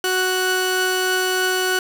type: tone pair together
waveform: sawtooth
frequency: 370.8 / 1480 Hz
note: F#4 / F#6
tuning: +4 / 0 cents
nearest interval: 2 octaves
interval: 2396 cents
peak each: -17 dBFS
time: 0.04-1.79 s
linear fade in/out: 2 ms
effects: none